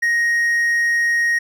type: tone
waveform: triangle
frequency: 1874 Hz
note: A#6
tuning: 9 cents sharp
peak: -13 dBFS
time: 0.02-1.39 s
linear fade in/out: 10 ms
effects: none